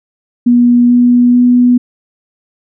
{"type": "tone with pitch steps", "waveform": "sine", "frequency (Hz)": [241.9, 243.9, 245.8], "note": ["B3", "B3", "B3"], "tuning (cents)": [-36, -21, -8], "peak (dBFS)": -4, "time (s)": [0.46, 1.78], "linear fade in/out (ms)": 10, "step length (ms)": 440, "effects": []}